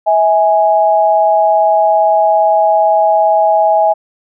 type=tone pair together; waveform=sine; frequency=647.6 / 830 Hz; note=E5 / G#5; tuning=-31 / -1 cents; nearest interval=major third; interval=430 cents; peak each=-10 dBFS; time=0.06-3.94 s; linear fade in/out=20 ms; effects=none